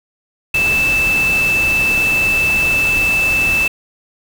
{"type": "tone in noise", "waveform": "sine", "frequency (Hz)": 2637, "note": "E7", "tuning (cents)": 0, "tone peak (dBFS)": -12, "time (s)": [0.54, 3.68], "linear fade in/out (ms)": 5, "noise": "pink", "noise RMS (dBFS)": -24, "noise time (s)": [0.54, 3.68], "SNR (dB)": 9, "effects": []}